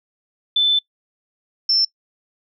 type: tone pair in turn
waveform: sine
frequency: 3521 / 5349 Hz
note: A7 / E8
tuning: 0 / +24 cents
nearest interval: perfect fifth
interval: 724 cents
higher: second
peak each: -13 / -13 dBFS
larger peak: neither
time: 0.56-0.79 / 1.69-1.85 s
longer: first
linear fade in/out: 5 ms
effects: noise-tail reverb RT60 0.1 s tail -24 dB re dry